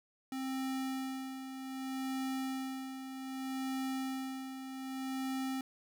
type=tone with tremolo; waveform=square; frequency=264.1 Hz; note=C4; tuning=16 cents sharp; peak=-35 dBFS; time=0.32-5.61 s; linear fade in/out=2 ms; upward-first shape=sine; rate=0.64 Hz; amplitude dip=60%; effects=none